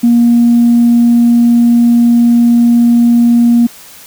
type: tone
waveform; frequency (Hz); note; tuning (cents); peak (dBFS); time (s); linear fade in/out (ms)
sine; 236.7; A#3; +27; -3; 0.03-3.67; 10
effects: tanh soft clip ceiling 0 dBFS + white hiss -35 dBFS RMS until 4.06 s